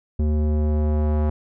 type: tone with low-pass filter sweep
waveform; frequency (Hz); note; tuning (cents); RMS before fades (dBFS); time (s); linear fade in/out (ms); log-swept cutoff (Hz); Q
square; 75.7; D#2; -47; -20; 0.19-1.3; 5; 340 to 890; 0.95
effects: none